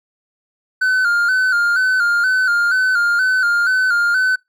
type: tone with vibrato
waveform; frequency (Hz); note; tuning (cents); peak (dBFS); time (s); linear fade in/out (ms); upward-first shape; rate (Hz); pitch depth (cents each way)
triangle; 1459; F#6; -25; -11; 0.81-4.36; 10; square; 2.1; 63
effects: noise-tail reverb RT60 0.2 s tail -25 dB re dry